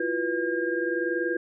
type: tone cluster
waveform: sine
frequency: 335.4 / 355.9 / 490.1 / 1615 Hz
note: E4 / F4 / B4 / G#6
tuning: +30 / +33 / -13 / -49 cents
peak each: -30 dBFS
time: 0-1.37 s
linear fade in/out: 5 ms
effects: none